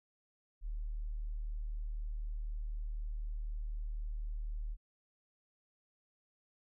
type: tone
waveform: sine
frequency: 38 Hz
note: D#1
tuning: 40 cents flat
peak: -36 dBFS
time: 0.61-4.77 s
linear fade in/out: 50 ms
effects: none